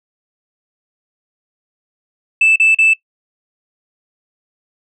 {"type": "tone bursts", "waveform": "sine", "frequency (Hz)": 2637, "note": "E7", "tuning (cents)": 0, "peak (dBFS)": -6, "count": 3, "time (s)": [2.41, 2.936], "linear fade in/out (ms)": 5, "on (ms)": 150, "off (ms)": 38, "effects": ["noise-tail reverb RT60 0.1 s tail -21 dB re dry", "tanh soft clip ceiling -5 dBFS"]}